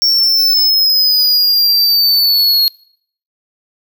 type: linear sweep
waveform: square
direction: down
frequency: 5490 to 4287 Hz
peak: -9 dBFS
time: 0.02-2.68 s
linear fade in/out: 0 ms
effects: noise-tail reverb RT60 0.6 s tail -24 dB re dry